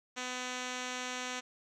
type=tone with low-pass filter; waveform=5% pulse; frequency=251.3 Hz; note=B3; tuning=30 cents sharp; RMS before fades=-39 dBFS; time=0.16-1.41 s; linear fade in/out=20 ms; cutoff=5600 Hz; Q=4.1; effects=none